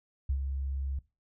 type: tone with ADSR envelope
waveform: sine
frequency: 68 Hz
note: C#2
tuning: 33 cents flat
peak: -25 dBFS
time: 0.29-0.99 s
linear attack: 7 ms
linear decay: 80 ms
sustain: -6 dB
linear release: 4 ms
effects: noise-tail reverb RT60 0.3 s tail -20 dB re dry